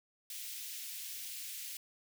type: high-pass noise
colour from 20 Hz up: white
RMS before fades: -44 dBFS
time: 0.3-1.77 s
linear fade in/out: 2 ms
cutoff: 2200 Hz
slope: 24 dB/octave
effects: none